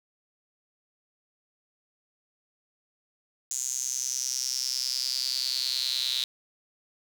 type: tone with high-pass filter sweep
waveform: sawtooth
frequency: 130 Hz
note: C3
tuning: 11 cents flat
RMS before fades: -30 dBFS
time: 3.51-6.24 s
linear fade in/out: 0 ms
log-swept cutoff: 6900 to 3800 Hz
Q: 8.2
effects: none